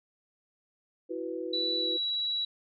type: chord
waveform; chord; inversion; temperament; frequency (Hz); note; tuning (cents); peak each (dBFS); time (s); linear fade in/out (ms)
sine; E suspended second; none; equal; 329.6 / 370 / 493.9; E4 / F#4 / B4; 0 / 0 / 0; -37; 1.09-1.98; 20
type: tone with pitch glide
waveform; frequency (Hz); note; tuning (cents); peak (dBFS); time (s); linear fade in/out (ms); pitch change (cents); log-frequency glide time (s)
sine; 3951 to 3906; B7 to B7; 0 to -20; -28; 1.53-2.45; 5; -20; 1.77-1.9
effects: none